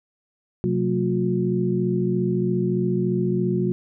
sine tone cluster, 129.1 / 183.5 / 226.7 / 359.3 Hz, C3 / F#3 / A#3 / F4, -23 / -14 / -48 / +49 cents, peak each -26 / -23 / -28 / -24 dBFS, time 0.64-3.72 s, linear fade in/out 0 ms, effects none

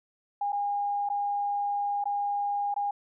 sine tone with dropouts, 813 Hz, G#5, 37 cents flat, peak -26 dBFS, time 0.41-2.91 s, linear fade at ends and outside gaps 5 ms, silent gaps 0.522-0.528 / 1.09-1.099 / 2.041-2.055 / 2.742-2.762 s, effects none

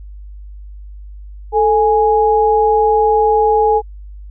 sine tone pair together, 440 / 830.6 Hz, A4 / G#5, 0 / 0 cents, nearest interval major seventh, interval 1100 cents, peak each -12 dBFS, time 1.52-3.82 s, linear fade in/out 50 ms, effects added 50 Hz sine -30 dBFS peak until 4.3 s

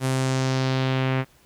sawtooth tone with low-pass filter sweep, 131.4 Hz, C3, 8 cents sharp, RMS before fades -23 dBFS, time 0-1.25 s, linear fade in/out 50 ms, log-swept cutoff 11000 to 2200 Hz, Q 1.7, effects pink hiss -57 dBFS RMS until 1.45 s

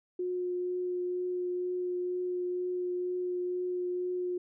sine tone with vibrato, 360 Hz, F#4, 47 cents flat, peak -30 dBFS, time 0.19-4.38 s, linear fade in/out 5 ms, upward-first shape triangle, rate 2.1 Hz, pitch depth 11 cents each way, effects none

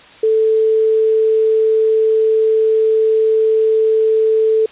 sine tone, 440 Hz, A4, in tune, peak -10 dBFS, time 0.23-4.66 s, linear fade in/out 5 ms, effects white hiss -41 dBFS RMS until 4.71 s + resampled to 8000 Hz

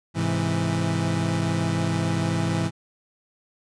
30% pulse chord, Ab augmented, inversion none, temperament equal, 103.83 / 130.81 / 164.81 Hz, Ab2 / C3 / E3, 0 / 0 / 0 cents, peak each -24 / -27 / -22 dBFS, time 0.14-2.71 s, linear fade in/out 50 ms, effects resampled to 22050 Hz

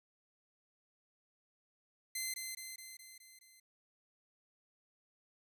10% pulse tone with echo, 2066 Hz, C7, 22 cents flat, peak -28 dBFS, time 2.15-2.34 s, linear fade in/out 5 ms, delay 210 ms, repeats 6, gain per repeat -4 dB, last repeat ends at 3.6 s, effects none

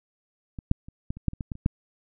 clicks, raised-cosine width 5 ms, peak -23 / -7 / -30 / -17 / -28 / -10 / -26 / -19 / -19 / -29 / -9 dBFS, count 11, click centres 0.588 / 0.714 / 0.885 / 1.105 / 1.17 / 1.283 / 1.334 / 1.408 / 1.518 / 1.554 / 1.661 s, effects none

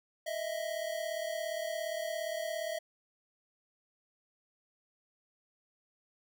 square tone pair together, 626 / 663.3 Hz, D#5 / E5, +10 / +11 cents, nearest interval minor second, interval 101 cents, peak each -38 / -38 dBFS, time 0.26-2.79 s, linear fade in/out 10 ms, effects none

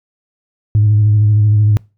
sine tone with vibrato, 105.5 Hz, G#2, 28 cents sharp, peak -6 dBFS, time 0.75-1.77 s, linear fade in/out 0 ms, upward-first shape square, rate 13 Hz, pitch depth 24 cents each way, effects noise-tail reverb RT60 0.3 s tail -26 dB re dry + tanh soft clip ceiling -4 dBFS

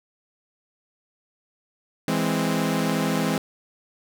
sawtooth chord, E augmented, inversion none, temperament equal, 164.81 / 207.7 / 261.6 Hz, E3 / G#3 / B#3, 0 / 0 / 0 cents, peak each -22 dBFS, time 2.08-3.38 s, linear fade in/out 2 ms, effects none

